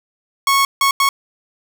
sawtooth tone bursts at uneven times, 1102 Hz, C#6, 11 cents flat, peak -8 dBFS, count 3, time 0.47-0.65 / 0.81-0.91 / 1-1.09 s, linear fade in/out 2 ms, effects none

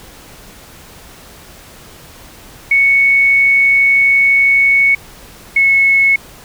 sine tone pair in turn, 2217 / 2194 Hz, C#7 / C#7, 0 / -18 cents, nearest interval unison, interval 18 cents, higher first, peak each -7 dBFS, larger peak neither, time 2.71-4.95 / 5.56-6.16 s, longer first, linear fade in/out 5 ms, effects pink hiss -38 dBFS RMS until 6.44 s

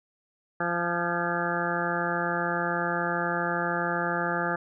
harmonic tone with a mistuned harmonic, 172.8 Hz, F3, 18 cents flat, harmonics 1 / 2 / 3 / 4 / 5 / 7 / 8 / 9 / 10, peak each -34 / -34 / -34 / -34 / -34 / -34 / -34 / -34 / -34 dBFS, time 0.6-4.56 s, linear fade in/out 5 ms, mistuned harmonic 10, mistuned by -41 cents, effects none

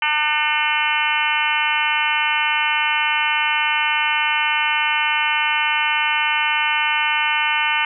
harmonic tone with a mistuned harmonic, 300 Hz, D4, 37 cents sharp, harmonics 3 / 4 / 5 / 6 / 7 / 8 / 9 / 10, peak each -23 / -27 / -25 / -27 / -24 / -25 / -24 / -25 dBFS, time 0.02-7.85 s, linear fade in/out 2 ms, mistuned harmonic 7, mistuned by +46 cents, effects none

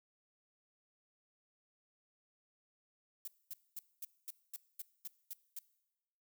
violet noise bursts, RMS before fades -44 dBFS, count 10, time 3.25-5.59 s, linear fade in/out 2 ms, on 27 ms, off 230 ms, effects noise-tail reverb RT60 1.0 s tail -20 dB re dry

